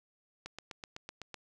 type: click train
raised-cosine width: 0.2 ms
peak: -25 dBFS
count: 8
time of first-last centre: 0.46-1.343 s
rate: 7.93 Hz
effects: none